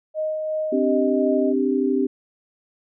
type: tone with tremolo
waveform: sine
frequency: 622.3 Hz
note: D#5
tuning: in tune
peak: -21 dBFS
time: 0.14-1.54 s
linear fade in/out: 50 ms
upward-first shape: sine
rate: 2.8 Hz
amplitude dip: 30%
type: chord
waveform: sine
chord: C suspended second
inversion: none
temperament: just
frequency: 261.6 / 294.3 / 392.4 Hz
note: C4 / D4 / G4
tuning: 0 / +4 / +2 cents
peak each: -21 / -24 / -22 dBFS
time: 0.72-2.07 s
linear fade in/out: 10 ms
effects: none